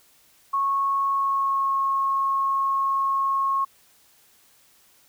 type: tone with pitch glide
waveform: sine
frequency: 1100 to 1089.3 Hz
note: C#6 to C#6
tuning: -14 to -31 cents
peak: -20 dBFS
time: 0.53-3.65 s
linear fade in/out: 10 ms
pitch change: -17 cents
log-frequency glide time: 1.09-1.77 s
effects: white hiss -58 dBFS RMS until 5.08 s